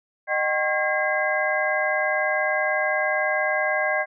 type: tone cluster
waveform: sine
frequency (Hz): 615 / 764 / 1084 / 1622 / 2044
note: D#5 / G5 / C#6 / G#6 / C7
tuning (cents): -20 / -45 / -39 / -41 / -41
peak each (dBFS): -25 / -28 / -32 / -25 / -27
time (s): 0.27-4.06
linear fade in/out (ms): 50
effects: none